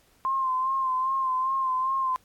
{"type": "tone with vibrato", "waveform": "sine", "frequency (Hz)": 1049, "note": "C6", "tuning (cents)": 4, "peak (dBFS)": -23, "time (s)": [0.25, 2.16], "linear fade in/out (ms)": 0, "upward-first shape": "sine", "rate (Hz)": 2.5, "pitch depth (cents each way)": 41, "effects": ["pink hiss -62 dBFS RMS until 2.24 s", "AAC 64 kbps"]}